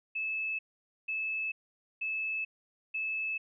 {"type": "tone bursts", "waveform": "sine", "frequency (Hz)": 2609, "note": "E7", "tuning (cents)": -18, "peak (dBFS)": -31, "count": 4, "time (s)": [0.15, 3.38], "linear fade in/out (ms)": 10, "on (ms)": 440, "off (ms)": 490, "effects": []}